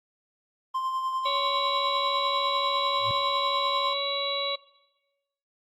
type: tone with tremolo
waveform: triangle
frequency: 1046.5 Hz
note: C6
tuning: in tune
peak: -23 dBFS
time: 0.74-3.94 s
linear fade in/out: 10 ms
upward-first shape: sine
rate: 10 Hz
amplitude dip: 40%
type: harmonic tone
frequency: 560 Hz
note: C#5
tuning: 18 cents sharp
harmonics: 1 / 2 / 4 / 5 / 6 / 7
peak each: -32 / -34 / -36 / -41 / -39 / -30 dBFS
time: 1.25-4.56 s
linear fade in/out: 10 ms
type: tone with exponential growth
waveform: sine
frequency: 110.9 Hz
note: A2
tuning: 14 cents sharp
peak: -29 dBFS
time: 2.95-3.11 s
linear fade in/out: 0 ms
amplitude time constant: 34 ms
effects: noise-tail reverb RT60 1.0 s tail -19 dB re dry + Opus 32 kbps